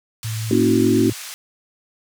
white band-pass noise, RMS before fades -34 dBFS, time 0.23-1.34 s, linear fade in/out 0 ms, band 1200 to 9600 Hz, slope 12 dB/octave
sine tone with vibrato, 110.5 Hz, A2, 8 cents sharp, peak -23 dBFS, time 0.24-1.13 s, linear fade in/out 10 ms, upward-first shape triangle, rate 6.1 Hz, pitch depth 14 cents each way
sine chord, F# dominant seventh, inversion first, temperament equal with one note detuned, 233.1 / 277.2 / 322.3 / 370 Hz, A#3 / C#4 / E4 / F#4, 0 / 0 / -39 / 0 cents, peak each -19 dBFS, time 0.51-1.1 s, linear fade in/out 2 ms
effects none

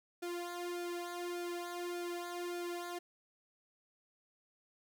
sawtooth tone with flanger, 350 Hz, F4, 4 cents sharp, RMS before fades -41 dBFS, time 0.22-2.99 s, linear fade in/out 10 ms, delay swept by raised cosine 1 to 2.5 ms, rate 1.7 Hz, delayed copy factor -0.9, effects none

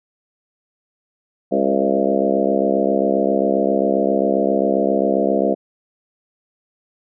harmonic tone with a mistuned harmonic, 67.5 Hz, C#2, 45 cents flat, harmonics 3 / 4 / 5 / 6 / 7 / 8 / 9 / 10, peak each -23 / -23 / -23 / -23 / -23 / -23 / -23 / -23 dBFS, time 1.51-5.55 s, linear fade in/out 20 ms, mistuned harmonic 8, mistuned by -24 cents, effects none

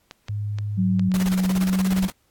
clicks, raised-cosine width 0.2 ms, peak -19 dBFS, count 5, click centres 0.111 / 0.284 / 0.586 / 0.995 / 1.118 s
sine tone, 103.83 Hz, G#2, in tune, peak -24 dBFS, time 0.29-1.09 s, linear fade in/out 5 ms
sine tone with pitch glide, 185.8 to 188.28 Hz, F#3 to F#3, +7 to +30 cents, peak -18 dBFS, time 0.77-2.08 s, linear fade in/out 20 ms, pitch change +23 cents, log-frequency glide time 1.42-1.9 s
pink noise with tremolo, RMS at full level -30 dBFS, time 1.14-2.1 s, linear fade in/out 0 ms, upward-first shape square, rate 17 Hz, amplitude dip 80%
effects pink hiss -65 dBFS RMS until 2.3 s + AAC 64 kbps

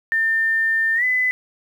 sine tone with pitch glide, 1800 to 2009 Hz, A6 to B6, +39 to +29 cents, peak -16 dBFS, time 0.12-1.31 s, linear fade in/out 0 ms, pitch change +190 cents, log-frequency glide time 0.95-1.04 s, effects 8-bit

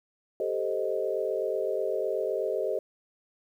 sine chord, A half-diminished seventh, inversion third, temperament equal, 392 / 440 / 523.3 / 622.3 Hz, G4 / A4 / C5 / Eb5, 0 / 0 / 0 / 0 cents, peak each -32 dBFS, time 0.4-2.79 s, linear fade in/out 2 ms, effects 10-bit

